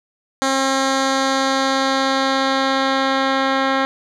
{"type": "tone with low-pass filter sweep", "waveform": "10% pulse", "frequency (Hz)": 268.3, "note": "C4", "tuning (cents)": 44, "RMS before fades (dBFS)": -18, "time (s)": [0.42, 3.85], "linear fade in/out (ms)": 0, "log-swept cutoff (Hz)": [7100, 2900], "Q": 1.4, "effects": []}